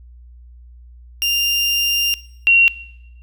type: tone pair in turn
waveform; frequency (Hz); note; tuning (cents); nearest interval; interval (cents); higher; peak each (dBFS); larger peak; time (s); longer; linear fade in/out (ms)
30% pulse / sine; 2794 / 2746; F7 / F7; 0 / -30; unison; 30; first; -13 / -8; second; 1.22-2.14 / 2.47-2.68; first; 0
effects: noise-tail reverb RT60 0.9 s tail -20 dB re dry + added 60 Hz sine -39 dBFS peak until 3.22 s